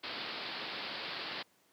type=low-pass noise; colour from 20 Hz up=white; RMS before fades=-41 dBFS; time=0.03-1.43 s; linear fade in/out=10 ms; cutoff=4800 Hz; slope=96 dB/octave; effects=pink hiss -69 dBFS RMS until 1.72 s + high-pass 200 Hz 12 dB/octave